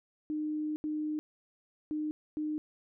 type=tone bursts at uneven times; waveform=sine; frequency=304.9 Hz; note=D#4; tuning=35 cents flat; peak=-31 dBFS; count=4; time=0.3-0.76 / 0.84-1.19 / 1.91-2.11 / 2.37-2.58 s; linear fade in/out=0 ms; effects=none